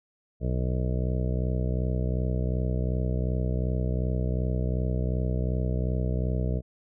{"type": "harmonic tone", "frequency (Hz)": 62.7, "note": "B1", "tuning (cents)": 27, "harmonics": [1, 2, 3, 4, 5, 6, 7, 8, 9, 10], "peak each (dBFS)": [-27, -29, -33, -43, -40, -45, -38, -42, -44, -41], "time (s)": [0.4, 6.62], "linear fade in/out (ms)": 50, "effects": []}